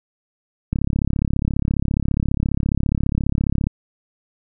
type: click train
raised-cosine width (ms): 5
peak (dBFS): -7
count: 103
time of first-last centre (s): 0.73-3.669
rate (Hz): 34.7
effects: none